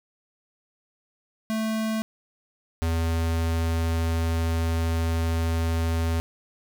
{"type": "tone pair in turn", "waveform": "square", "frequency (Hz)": [220, 82.41], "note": ["A3", "E2"], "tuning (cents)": [0, 0], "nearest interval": "octave + perfect fourth", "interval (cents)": 1700, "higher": "first", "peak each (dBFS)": [-25, -23], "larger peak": "second", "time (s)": [[1.5, 2.02], [2.82, 6.2]], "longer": "second", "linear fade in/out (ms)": 0, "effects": []}